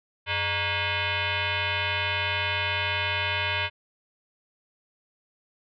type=tone with frequency modulation; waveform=sine; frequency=420.8 Hz; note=G#4; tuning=23 cents sharp; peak=-24 dBFS; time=0.26-3.7 s; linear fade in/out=50 ms; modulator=514 Hz; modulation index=5.8; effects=none